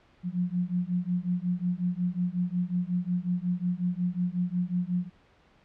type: beating tone pair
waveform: sine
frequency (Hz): 175.7 / 181.2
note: F3 / F#3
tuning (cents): +11 / -36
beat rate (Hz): 5.5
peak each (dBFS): -29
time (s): 0.23-5.1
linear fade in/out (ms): 50
effects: pink hiss -61 dBFS RMS until 5.64 s + low-pass 3000 Hz 12 dB/octave